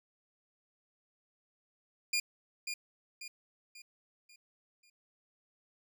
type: tone with echo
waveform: 20% pulse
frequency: 2416 Hz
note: D7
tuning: 48 cents sharp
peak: -24 dBFS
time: 2.13-2.2 s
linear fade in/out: 5 ms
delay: 540 ms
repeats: 5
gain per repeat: -7 dB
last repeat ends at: 4.9 s
effects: none